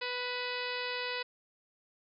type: harmonic tone with a mistuned harmonic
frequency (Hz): 493.9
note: B4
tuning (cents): 0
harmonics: 1 / 2 / 3 / 4 / 5 / 6 / 7 / 8 / 9 / 10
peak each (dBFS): -40 / -42 / -43 / -41 / -41 / -46 / -47 / -44 / -46 / -48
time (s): 0.01-1.23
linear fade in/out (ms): 10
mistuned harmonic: 5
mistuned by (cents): +42
effects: none